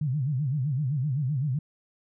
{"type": "tone with vibrato", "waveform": "sine", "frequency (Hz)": 138.59, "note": "C#3", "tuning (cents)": 0, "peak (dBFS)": -24, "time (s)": [0.01, 1.59], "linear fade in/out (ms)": 5, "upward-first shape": "sine", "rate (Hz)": 7.8, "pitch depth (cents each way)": 200, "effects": []}